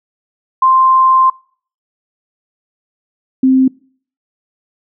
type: tone pair in turn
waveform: sine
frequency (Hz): 1046.5 / 261.6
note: C6 / C4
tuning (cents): 0 / 0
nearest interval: 2 octaves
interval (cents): 2400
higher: first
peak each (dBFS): -6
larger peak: neither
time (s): 0.62-1.3 / 3.43-3.68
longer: first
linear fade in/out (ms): 5
effects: noise-tail reverb RT60 0.5 s tail -25 dB re dry